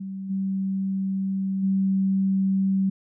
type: tone with level steps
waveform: sine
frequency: 192.7 Hz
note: G3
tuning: 29 cents flat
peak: -30 / -23 / -19 dBFS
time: 0-2.9 s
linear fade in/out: 10 ms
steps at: 0.29 / 1.62 s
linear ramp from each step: 20 ms
effects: none